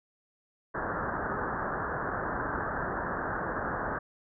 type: low-pass noise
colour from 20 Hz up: white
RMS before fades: -33 dBFS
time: 0.74-3.99 s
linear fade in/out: 10 ms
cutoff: 1700 Hz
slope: 96 dB/octave
effects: none